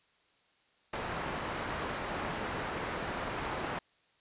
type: low-pass noise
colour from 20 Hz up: white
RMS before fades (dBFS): -37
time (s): 0.93-3.79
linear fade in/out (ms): 5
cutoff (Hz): 1400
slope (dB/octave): 12
effects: white hiss -69 dBFS RMS until 4.2 s + resampled to 8000 Hz